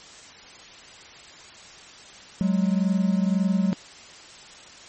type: tone pair together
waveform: triangle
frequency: 185.84 / 207.7 Hz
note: F#3 / G#3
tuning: +8 / 0 cents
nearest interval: major second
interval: 192 cents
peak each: -19 / -22 dBFS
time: 2.41-3.73 s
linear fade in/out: 0 ms
effects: white hiss -45 dBFS RMS until 4.88 s + MP3 32 kbps